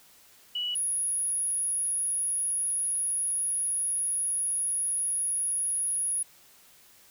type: tone pair in turn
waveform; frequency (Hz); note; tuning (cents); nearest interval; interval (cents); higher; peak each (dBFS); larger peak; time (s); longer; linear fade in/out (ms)
sine; 2942 / 10445; F#7 / E9; -11 / -17; octave + minor seventh; 2194; second; -28 / -26; second; 0.55-0.75 / 0.75-6.23; second; 5
effects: white hiss -57 dBFS RMS until 7.1 s